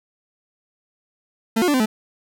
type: tone with pitch steps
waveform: 40% pulse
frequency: 224.4 / 359.5 / 292.3 / 256.9 / 216.4 Hz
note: A3 / F#4 / D4 / C4 / A3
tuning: +34 / -50 / -8 / -32 / -29 cents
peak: -15 dBFS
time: 1.56-1.86 s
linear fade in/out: 10 ms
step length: 60 ms
effects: none